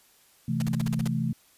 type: chord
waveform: sine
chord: A minor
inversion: first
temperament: equal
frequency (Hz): 130.81 / 164.81 / 220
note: C3 / E3 / A3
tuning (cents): 0 / 0 / 0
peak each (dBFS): -29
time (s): 0.48-1.33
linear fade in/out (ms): 5
type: noise bursts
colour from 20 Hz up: pink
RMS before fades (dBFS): -36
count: 8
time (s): 0.6-1.076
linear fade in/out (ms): 2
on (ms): 21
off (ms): 44
effects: white hiss -60 dBFS RMS until 1.57 s + resampled to 32000 Hz